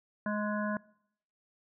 harmonic tone with a mistuned harmonic, 209.8 Hz, G#3, 18 cents sharp, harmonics 1 / 3 / 5 / 7 / 8, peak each -32 / -37 / -39 / -40 / -41 dBFS, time 0.26-0.77 s, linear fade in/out 2 ms, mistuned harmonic 5, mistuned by -17 cents, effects noise-tail reverb RT60 0.7 s tail -23 dB re dry

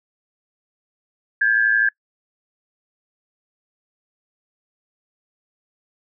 sine tone pair together, 1593.1 / 1705 Hz, G6 / G#6, +28 / +45 cents, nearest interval minor second, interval 117 cents, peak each -17 dBFS, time 1.41-1.89 s, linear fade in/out 5 ms, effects noise-tail reverb RT60 0.1 s tail -26 dB re dry

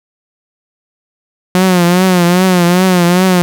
sawtooth tone with vibrato, 180 Hz, F#3, 47 cents flat, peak -3 dBFS, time 1.55-3.42 s, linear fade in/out 0 ms, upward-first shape triangle, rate 2.5 Hz, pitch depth 91 cents each way, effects none

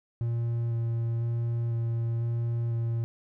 triangle tone with vibrato, 116.5 Hz, A#2, 1 cent flat, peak -24 dBFS, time 0.21-3.04 s, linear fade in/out 0 ms, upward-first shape square, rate 1 Hz, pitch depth 10 cents each way, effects none

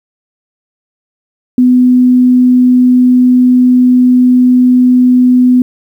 sine tone, 250.4 Hz, B3, 24 cents sharp, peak -3 dBFS, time 1.58-5.62 s, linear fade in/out 2 ms, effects 7-bit

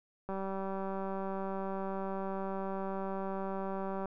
click train, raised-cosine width 1 ms, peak -25 dBFS, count 728, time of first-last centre 0.29-4.057 s, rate 193 Hz, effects none

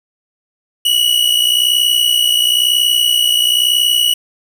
45% pulse tone pair together, 2896 / 2957 Hz, F#7 / F#7, -38 / -2 cents, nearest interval unison, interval 36 cents, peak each -13 dBFS, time 0.85-4.14 s, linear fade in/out 5 ms, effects none

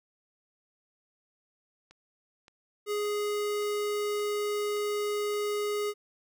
click train, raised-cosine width 0.2 ms, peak -36 dBFS, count 7, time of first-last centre 1.91-5.339 s, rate 1.75 Hz
square tone, 415.3 Hz, G#4, in tune, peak -29 dBFS, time 2.86-5.94 s, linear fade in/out 50 ms
effects none

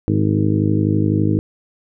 harmonic tone with a mistuned harmonic, 51.91 Hz, G#1, in tune, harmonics 2 / 3 / 4 / 5 / 6 / 7 / 8 / 9, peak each -18 / -21 / -22 / -25 / -19 / -30 / -29 / -30 dBFS, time 0.08-1.39 s, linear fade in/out 0 ms, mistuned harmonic 7, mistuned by +24 cents, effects none

